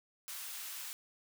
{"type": "high-pass noise", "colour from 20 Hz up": "white", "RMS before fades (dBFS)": -44, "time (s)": [0.28, 0.93], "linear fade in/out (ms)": 0, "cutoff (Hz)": 1100, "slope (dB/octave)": 12, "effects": []}